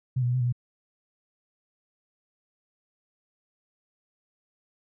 sine tone with pitch steps, 128.6 / 121.9 / 123.3 / 128.1 / 121.5 / 123.2 Hz, C3 / B2 / B2 / C3 / B2 / B2, -30 / -22 / -2 / -36 / -28 / -4 cents, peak -22 dBFS, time 0.16-0.526 s, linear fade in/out 10 ms, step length 61 ms, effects none

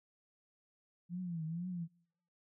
sine tone with vibrato, 170 Hz, F3, 46 cents flat, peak -37 dBFS, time 1.09-1.88 s, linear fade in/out 50 ms, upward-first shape triangle, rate 2.1 Hz, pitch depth 150 cents each way, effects noise-tail reverb RT60 0.8 s tail -26 dB re dry

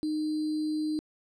sine tone with sample-and-hold, 307.3 Hz, D#4, 21 cents flat, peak -27 dBFS, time 0.03-0.99 s, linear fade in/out 0 ms, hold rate 4410 Hz, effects low-pass 7000 Hz 12 dB/octave

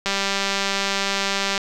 click train, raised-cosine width 0.2 ms, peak -5 dBFS, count 300, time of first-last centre 0.06-1.578 s, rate 197 Hz, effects none

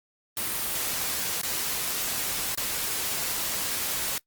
white noise with dropouts, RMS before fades -29 dBFS, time 0.37-4.18 s, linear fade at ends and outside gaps 1 ms, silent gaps 1.415-1.432 / 2.549-2.575 s, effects noise-tail reverb RT60 0.1 s tail -23 dB re dry + Opus 32 kbps

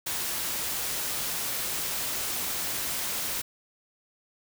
white noise, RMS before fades -31 dBFS, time 0.06-3.42 s, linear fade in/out 10 ms, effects none

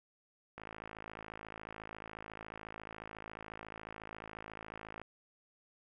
click train, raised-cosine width 0.5 ms, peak -30 dBFS, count 241, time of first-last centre 0.58-5.016 s, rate 54.1 Hz, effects none

